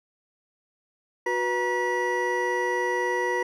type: tone cluster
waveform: triangle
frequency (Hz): 366.4 / 490.2 / 949 / 1945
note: F#4 / B4 / A#5 / B6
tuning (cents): -17 / -13 / +31 / -27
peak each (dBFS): -27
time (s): 1.26-3.43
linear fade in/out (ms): 5
effects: none